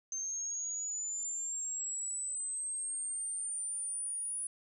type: linear sweep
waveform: sine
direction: up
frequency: 6272 to 9800 Hz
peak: -35 dBFS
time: 0.12-4.47 s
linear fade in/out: 2 ms
effects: none